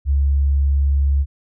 sine tone, 69.8 Hz, C#2, 13 cents sharp, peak -13 dBFS, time 0.05-1.26 s, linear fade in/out 50 ms, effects none

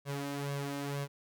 sawtooth tone with flanger, 141.3 Hz, C#3, 34 cents sharp, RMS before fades -37 dBFS, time 0.05-1.08 s, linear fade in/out 50 ms, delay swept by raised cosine 1.8 to 3.3 ms, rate 2.1 Hz, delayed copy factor +0.65, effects none

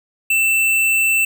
square tone, 2668 Hz, E7, 20 cents sharp, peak -14 dBFS, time 0.3-1.25 s, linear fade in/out 5 ms, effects none

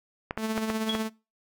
clicks, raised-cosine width 0.5 ms, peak -14 dBFS, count 5, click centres 0.309 / 0.376 / 0.578 / 0.701 / 0.951 s
sawtooth tone with tremolo, 220 Hz, A3, in tune, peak -22 dBFS, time 0.37-1.1 s, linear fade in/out 50 ms, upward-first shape sine, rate 16 Hz, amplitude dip 45%
sine tone with exponential decay, 3333 Hz, G#7, 5 cents sharp, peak -24 dBFS, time 0.89-1.05 s, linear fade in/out 5 ms, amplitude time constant 33 ms
effects noise-tail reverb RT60 0.3 s tail -23 dB re dry

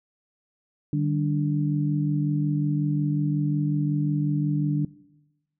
sine tone cluster, 150.4 / 195.9 / 292.2 Hz, D3 / G3 / D4, +42 / -1 / -9 cents, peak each -23 / -32 / -26 dBFS, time 0.93-4.85 s, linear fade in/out 2 ms, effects noise-tail reverb RT60 1.0 s tail -20 dB re dry

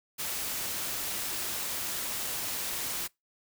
white noise, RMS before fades -34 dBFS, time 0.18-3.08 s, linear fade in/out 20 ms, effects noise-tail reverb RT60 0.2 s tail -25 dB re dry

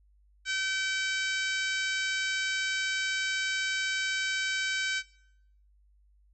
harmonic tone, 768 Hz, G5, 36 cents flat, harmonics 2 / 3 / 4 / 5 / 6 / 7 / 8 / 9 / 10, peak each -31 / -35 / -37 / -39 / -41 / -42 / -43 / -44 / -45 dBFS, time 0.45-5.03 s, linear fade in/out 50 ms, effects noise-tail reverb RT60 0.7 s tail -18 dB re dry + added 50 Hz sine -60 dBFS peak until 6.33 s

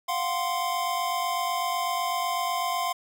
square tone cluster, 701 / 749 / 1043 Hz, F5 / F#5 / C6, +6 / +21 / -6 cents, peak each -31 / -34 / -29 dBFS, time 0.08-2.93 s, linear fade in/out 10 ms, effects 10-bit

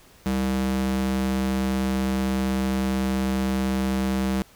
square tone with high-pass filter, 65.41 Hz, C2, in tune, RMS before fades -24 dBFS, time 0.26-4.42 s, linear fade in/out 0 ms, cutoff 140 Hz, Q 9.2, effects pink hiss -53 dBFS RMS until 4.55 s

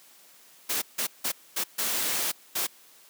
white noise bursts at uneven times, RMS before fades -28 dBFS, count 6, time 0.69-0.82 / 0.98-1.07 / 1.24-1.32 / 1.56-1.64 / 1.78-2.32 / 2.55-2.67 s, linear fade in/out 10 ms, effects white hiss -55 dBFS RMS until 3.09 s + high-pass 200 Hz 12 dB/octave

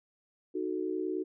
sine chord, D# diminished, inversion none, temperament equal, 311.1 / 370 / 440 Hz, D#4 / F#4 / A4, 0 / 0 / 0 cents, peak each -35 / -33 / -39 dBFS, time 0.54-1.24 s, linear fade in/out 20 ms, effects none

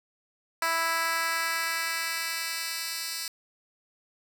10% pulse tone with high-pass filter sweep, 329.6 Hz, E4, in tune, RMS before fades -30 dBFS, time 0.62-3.28 s, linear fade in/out 2 ms, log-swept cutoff 990 to 4100 Hz, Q 0.98, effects none

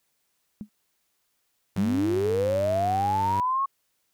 sine tone with exponential decay, 210 Hz, G#3, 19 cents sharp, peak -28 dBFS, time 0.61-0.69 s, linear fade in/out 0 ms, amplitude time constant 17 ms
sawtooth tone with pitch glide, 100 to 98 Hz, G2 to G2, +35 to 0 cents, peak -26 dBFS, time 1.76-3.4 s, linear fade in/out 0 ms, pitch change -35 cents, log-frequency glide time 2.06-2.48 s
sine linear sweep, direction up, 177.6 to 1108.7 Hz, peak -22 dBFS, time 1.77-3.66 s, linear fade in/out 10 ms
effects white hiss -73 dBFS RMS until 4.13 s

